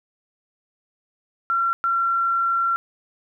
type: tone bursts at uneven times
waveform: sine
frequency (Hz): 1364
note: F6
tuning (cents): -41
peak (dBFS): -18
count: 2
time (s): 1.5-1.73 / 1.84-2.76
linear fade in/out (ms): 0
effects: 10-bit